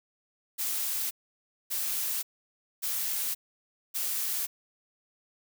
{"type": "noise bursts", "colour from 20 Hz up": "blue", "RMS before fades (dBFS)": -31, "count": 4, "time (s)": [0.58, 4.47], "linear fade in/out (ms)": 20, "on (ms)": 530, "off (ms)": 590, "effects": []}